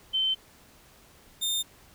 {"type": "tone pair in turn", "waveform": ["sine", "sawtooth"], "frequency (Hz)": [3086, 3629], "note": ["G7", "A#7"], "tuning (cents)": [-28, -47], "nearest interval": "minor third", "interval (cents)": 281, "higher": "second", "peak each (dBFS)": -23, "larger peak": "neither", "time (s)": [[0.13, 0.35], [1.41, 1.63]], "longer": "neither", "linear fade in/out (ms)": 20, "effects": ["pink hiss -56 dBFS RMS until 1.94 s"]}